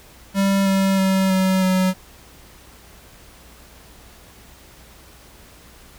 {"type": "tone with pitch steps", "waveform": "square", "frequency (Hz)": [196, 193.53, 191.08, 188.67, 186.29], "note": ["G3", "G3", "G3", "F#3", "F#3"], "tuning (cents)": [0, -22, -44, 34, 12], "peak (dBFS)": -16, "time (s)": [0.34, 1.94], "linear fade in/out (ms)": 50, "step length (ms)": 320, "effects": ["added 60 Hz sine -50 dBFS peak until 5.98 s", "pink hiss -47 dBFS RMS until 5.98 s"]}